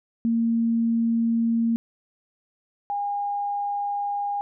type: tone pair in turn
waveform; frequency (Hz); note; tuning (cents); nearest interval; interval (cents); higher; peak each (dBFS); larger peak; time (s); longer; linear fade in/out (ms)
sine; 230 / 812.6; A#3 / G#5; -23 / -38; octave + minor seventh; 2185; second; -19 / -24; first; 0.25-1.76 / 2.9-4.41; neither; 0
effects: none